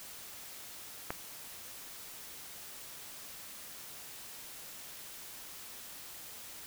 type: click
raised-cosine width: 0.5 ms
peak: -19 dBFS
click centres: 1.105 s
effects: white hiss -48 dBFS RMS until 6.66 s